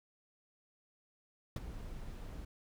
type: noise with ADSR envelope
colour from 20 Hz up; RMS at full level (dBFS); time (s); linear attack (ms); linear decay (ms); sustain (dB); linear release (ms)
brown; -31; 1.56-2.45; 4; 22; -14; 5
effects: none